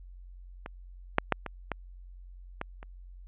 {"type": "clicks", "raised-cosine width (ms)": 0.5, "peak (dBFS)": [-23, -6, -8, -20, -15, -17, -30], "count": 7, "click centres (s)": [0.661, 1.184, 1.323, 1.463, 1.717, 2.614, 2.829], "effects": ["added 45 Hz sine -45 dBFS peak until 3.27 s", "resampled to 8000 Hz"]}